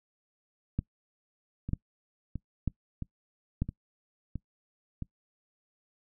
two click trains, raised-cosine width 5 ms, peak -23 / -16 dBFS, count 6 / 4, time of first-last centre 1.69-5.023 / 0.79-3.62 s, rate 1.5 / 1.06 Hz, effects noise-tail reverb RT60 0.1 s tail -23 dB re dry

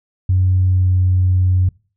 sine tone with pitch glide, 92.5 to 91.81 Hz, F#2 to F#2, 0 to -13 cents, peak -10 dBFS, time 0.29-1.69 s, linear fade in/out 5 ms, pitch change -13 cents, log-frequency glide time 0.66-0.91 s, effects noise-tail reverb RT60 0.4 s tail -25 dB re dry + tanh soft clip ceiling -6 dBFS

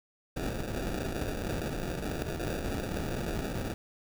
pink noise with sample-and-hold, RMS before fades -34 dBFS, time 0.36-3.74 s, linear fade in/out 5 ms, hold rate 1050 Hz, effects none

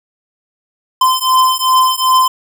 square beating tone pair, 1030 / 1032.6 Hz, C6 / C6, -28 / -23 cents, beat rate 2.6 Hz, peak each -13 dBFS, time 1.01-2.28 s, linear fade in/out 5 ms, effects none

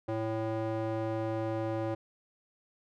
square tone with band-pass filter, 111.1 Hz, A2, 17 cents sharp, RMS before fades -33 dBFS, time 0.08-1.95 s, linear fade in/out 10 ms, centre 510 Hz, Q 1.3, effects none

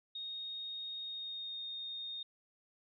sine tone with pitch glide, 3721 to 3689 Hz, A#7 to A#7, -4 to -19 cents, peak -40 dBFS, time 0.15-2.23 s, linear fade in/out 5 ms, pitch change -15 cents, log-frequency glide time 1.01-1.61 s, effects none

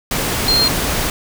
sine tone in noise, 4202 Hz, C8, 7 cents sharp, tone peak -12 dBFS, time 0.48-0.68 s, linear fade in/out 2 ms, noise pink, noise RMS -19 dBFS, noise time 0.11-1.1 s, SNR +4 dB, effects none

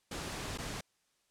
pink noise with dropouts, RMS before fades -40 dBFS, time 0.11-0.81 s, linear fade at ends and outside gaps 5 ms, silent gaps 0.576-0.584 s, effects white hiss -75 dBFS RMS until 1.3 s + low-pass 9000 Hz 12 dB/octave

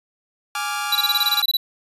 sawtooth chord, D diminished, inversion second, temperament equal, 830.6 / 1174.7 / 1396.9 Hz, Ab5 / D6 / F6, 0 / 0 / 0 cents, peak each -24 dBFS, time 0.55-1.42 s, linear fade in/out 2 ms
square tone bursts, 3951 Hz, B7, in tune, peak -16 dBFS, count 12, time 0.92-1.57 s, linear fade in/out 5 ms, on 34 ms, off 22 ms
effects resampled to 32000 Hz

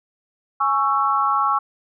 sine chord, C# minor, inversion second, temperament just, 831.5 / 1108.7 / 1330.5 Hz, G#5 / C#6 / E6, +2 / 0 / +16 cents, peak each -23 / -19 / -21 dBFS, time 0.6-1.59 s, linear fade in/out 10 ms, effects none

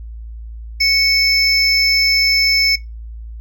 triangle tone pair together, 2217 / 5273 Hz, C#7 / E8, 0 / 0 cents, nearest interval octave + minor third, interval 1500 cents, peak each -13 dBFS, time 0.8-2.76 s, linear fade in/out 10 ms, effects noise-tail reverb RT60 0.2 s tail -19 dB re dry + added 56 Hz sine -28 dBFS peak until 3.4 s

